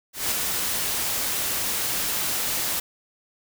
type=noise with ADSR envelope; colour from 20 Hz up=white; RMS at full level=-23 dBFS; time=0.13-2.8 s; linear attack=180 ms; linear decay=10 ms; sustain=-3 dB; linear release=6 ms; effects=none